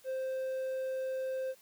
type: tone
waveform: triangle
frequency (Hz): 523.3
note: C5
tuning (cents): 0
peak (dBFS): -31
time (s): 0.04-1.55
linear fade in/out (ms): 50
effects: white hiss -62 dBFS RMS until 1.61 s